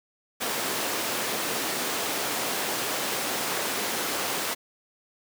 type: high-pass noise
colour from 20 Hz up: pink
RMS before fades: -29 dBFS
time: 0.4-4.55 s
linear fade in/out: 20 ms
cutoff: 320 Hz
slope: 12 dB/octave
effects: none